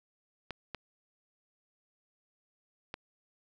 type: clicks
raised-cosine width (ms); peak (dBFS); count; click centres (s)
0.3; -22; 3; 0.507 / 0.747 / 2.941
effects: none